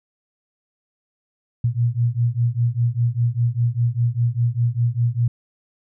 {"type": "beating tone pair", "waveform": "sine", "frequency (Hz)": [116.54, 121.54], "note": ["A#2", "B2"], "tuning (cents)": [0, -27], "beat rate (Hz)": 5, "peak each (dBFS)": -20, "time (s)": [1.64, 5.28], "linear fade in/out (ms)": 5, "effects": []}